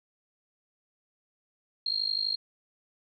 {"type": "tone with amplitude modulation", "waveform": "sine", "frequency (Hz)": 4226, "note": "C8", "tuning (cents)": 16, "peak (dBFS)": -23, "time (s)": [1.86, 2.36], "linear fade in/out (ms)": 5, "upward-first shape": "sine", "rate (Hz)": 52, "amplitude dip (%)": 90, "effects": []}